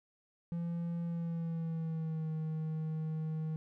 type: tone with pitch glide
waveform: triangle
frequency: 170 to 157.7 Hz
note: F3 to D#3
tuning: -46 to +24 cents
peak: -32 dBFS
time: 0.52-3.56 s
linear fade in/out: 0 ms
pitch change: -130 cents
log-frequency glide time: 1.04-2.31 s
effects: none